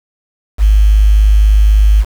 sine tone with quantisation, 51.91 Hz, G#1, in tune, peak -4 dBFS, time 0.58-2.05 s, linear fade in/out 50 ms, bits 5, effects none

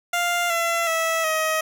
15% pulse tone with pitch steps, 698.5 / 675.5 / 653.2 / 631.7 Hz, F5 / E5 / E5 / D#5, 0 / +42 / -16 / +26 cents, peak -14 dBFS, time 0.13-1.61 s, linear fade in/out 5 ms, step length 370 ms, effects none

